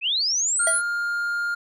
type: linear sweep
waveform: sine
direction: up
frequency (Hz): 2430 to 10460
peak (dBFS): -20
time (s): 0.01-0.82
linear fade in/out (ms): 50
type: tone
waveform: triangle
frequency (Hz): 1408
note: F6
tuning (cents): +14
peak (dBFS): -21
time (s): 0.59-1.55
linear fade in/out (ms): 10
type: tone with exponential decay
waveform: square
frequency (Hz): 655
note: E5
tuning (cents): -11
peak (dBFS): -20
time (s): 0.67-0.83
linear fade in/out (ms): 2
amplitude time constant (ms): 33
effects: none